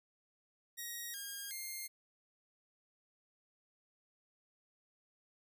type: tone with pitch steps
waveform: 5% pulse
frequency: 1888 / 1621 / 2119 Hz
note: A#6 / G#6 / C7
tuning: +22 / -42 / +21 cents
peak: -32 dBFS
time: 0.77-1.88 s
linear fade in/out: 20 ms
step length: 370 ms
effects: none